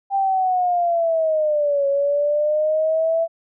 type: linear two-way sweep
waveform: sine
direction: down then up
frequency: 794 to 554.4 to 666 Hz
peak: -16 dBFS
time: 0.1-3.28 s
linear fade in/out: 50 ms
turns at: 1.87 s
effects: none